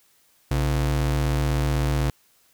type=ring-modulated tone; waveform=square; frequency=98 Hz; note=G2; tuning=in tune; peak=-18 dBFS; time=0.51-2.1 s; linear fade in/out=0 ms; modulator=38 Hz; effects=white hiss -61 dBFS RMS until 2.53 s